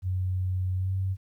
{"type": "tone with pitch glide", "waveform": "sine", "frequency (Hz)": [92.5, 95.1], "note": ["F#2", "F#2"], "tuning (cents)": [0, 48], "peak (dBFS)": -25, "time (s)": [0.02, 1.17], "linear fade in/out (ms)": 50, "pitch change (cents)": 48, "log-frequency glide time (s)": [0.76, 0.92], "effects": ["11-bit"]}